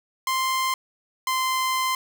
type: tone pair in turn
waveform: sawtooth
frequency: 1046.5 / 1038.1 Hz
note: C6 / C6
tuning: 0 / -14 cents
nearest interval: unison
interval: 14 cents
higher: first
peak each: -18 dBFS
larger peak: neither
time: 0.27-0.74 / 1.27-1.95 s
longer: second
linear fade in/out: 2 ms
effects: none